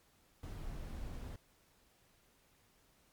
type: noise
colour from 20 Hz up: brown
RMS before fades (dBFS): -44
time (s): 0.43-1.36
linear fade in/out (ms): 2
effects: pink hiss -70 dBFS RMS until 3.12 s + MP3 96 kbps